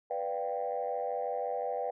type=chord; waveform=sine; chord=G dominant seventh; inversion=first; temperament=equal; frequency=493.9 / 587.3 / 698.5 / 784 Hz; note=B4 / D5 / F5 / G5; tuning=0 / 0 / 0 / 0 cents; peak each=-35 / -37 / -37 / -36 dBFS; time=0.1-1.91 s; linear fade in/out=10 ms; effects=tanh soft clip ceiling -23 dBFS